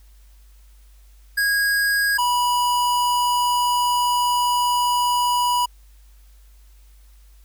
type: tone pair in turn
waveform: square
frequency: 1644 / 977.5 Hz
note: G#6 / B5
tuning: -18 / -18 cents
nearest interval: major sixth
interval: 900 cents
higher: first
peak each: -18 dBFS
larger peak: neither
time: 1.37-2.18 / 2.18-5.66 s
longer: second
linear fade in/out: 10 ms
effects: added 50 Hz sine -46 dBFS peak until 7.44 s + white hiss -60 dBFS RMS until 7.44 s